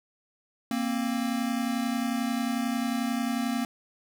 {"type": "tone pair together", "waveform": "square", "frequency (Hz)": [233.1, 264.3], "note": ["A#3", "C4"], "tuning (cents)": [0, 18], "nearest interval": "major second", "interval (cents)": 218, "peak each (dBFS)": [-29, -31], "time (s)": [0.71, 3.65], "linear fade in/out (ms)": 2, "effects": []}